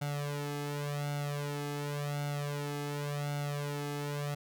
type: tone with flanger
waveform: sawtooth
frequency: 145 Hz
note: D3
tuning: 22 cents flat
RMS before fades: -36 dBFS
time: 0.01-4.35 s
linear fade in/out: 10 ms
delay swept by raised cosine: 1.4 to 2.4 ms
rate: 0.9 Hz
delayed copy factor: +0.95
effects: none